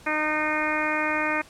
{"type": "harmonic tone", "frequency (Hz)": 306.3, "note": "D#4", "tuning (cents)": -27, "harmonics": [1, 2, 3, 4, 5, 6, 7, 8], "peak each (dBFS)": [-31, -31, -31, -31, -31, -31, -31, -31], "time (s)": [0.06, 1.42], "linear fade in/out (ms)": 10, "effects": ["pink hiss -50 dBFS RMS until 1.49 s", "low-pass 10000 Hz 12 dB/octave"]}